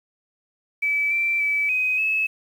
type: tone with pitch steps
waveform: sine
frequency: 2301 / 2343 / 2300 / 2515 / 2590 Hz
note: D7 / D7 / D7 / D#7 / E7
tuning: -36 / -5 / -37 / +18 / -31 cents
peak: -19 dBFS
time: 0.82-2.27 s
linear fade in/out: 10 ms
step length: 290 ms
effects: 8-bit